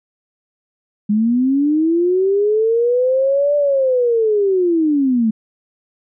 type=linear two-way sweep; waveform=sine; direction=up then down; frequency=203.7 to 587.3 to 213.2 Hz; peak=-12 dBFS; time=1.09-5.31 s; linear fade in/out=10 ms; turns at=3.56 s; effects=none